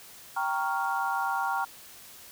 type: chord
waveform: sine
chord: G half-diminished seventh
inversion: none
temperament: equal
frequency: 784 / 932.3 / 1108.7 / 1396.9 Hz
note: G5 / Bb5 / Db6 / F6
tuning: 0 / 0 / 0 / 0 cents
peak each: -31 / -31 / -34 / -32 dBFS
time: 0.36-1.65 s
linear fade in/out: 10 ms
effects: white hiss -49 dBFS RMS until 2.31 s